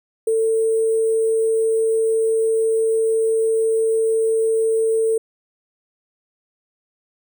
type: tone with sample-and-hold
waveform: sine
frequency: 447 Hz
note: A4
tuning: 27 cents sharp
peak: -15 dBFS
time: 0.27-5.18 s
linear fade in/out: 5 ms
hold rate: 8820 Hz
effects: none